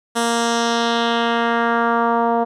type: tone with low-pass filter sweep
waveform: 10% pulse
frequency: 233.1 Hz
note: A#3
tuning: in tune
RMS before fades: -18 dBFS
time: 0.15-2.45 s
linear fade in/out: 20 ms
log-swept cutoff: 10000 to 750 Hz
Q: 1.7
effects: none